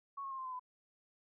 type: tone with pitch steps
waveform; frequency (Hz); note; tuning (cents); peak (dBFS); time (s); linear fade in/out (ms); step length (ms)
sine; 1108.7 / 1087.1 / 1066 / 1045.3 / 1024.9 / 1005; C#6 / C#6 / C6 / C6 / C6 / B5; 0 / -34 / +32 / -2 / -36 / +30; -40; 0.17-0.596; 10; 71
effects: none